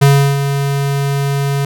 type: tone with ADSR envelope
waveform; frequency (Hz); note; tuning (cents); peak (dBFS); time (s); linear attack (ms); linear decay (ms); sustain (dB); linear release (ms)
square; 139.9; C#3; +16; -5; 0.01-1.65; 14; 340; -9; 3
effects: none